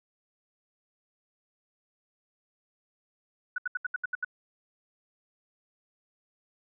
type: tone bursts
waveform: sine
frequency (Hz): 1480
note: F#6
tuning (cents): 0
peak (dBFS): -27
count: 8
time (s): 3.56-4.247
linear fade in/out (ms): 5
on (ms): 22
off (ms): 73
effects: none